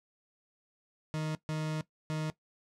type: tone bursts at uneven times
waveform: 40% pulse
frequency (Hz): 155.56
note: D#3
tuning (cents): 0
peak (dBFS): -31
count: 3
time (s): 1.14-1.35 / 1.49-1.81 / 2.1-2.3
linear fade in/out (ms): 0
effects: noise-tail reverb RT60 0.1 s tail -17 dB re dry + low-pass 8000 Hz 12 dB/octave